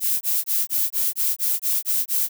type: noise bursts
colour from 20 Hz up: violet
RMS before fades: -21 dBFS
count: 10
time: 0-2.289 s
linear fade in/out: 50 ms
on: 210 ms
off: 21 ms
effects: none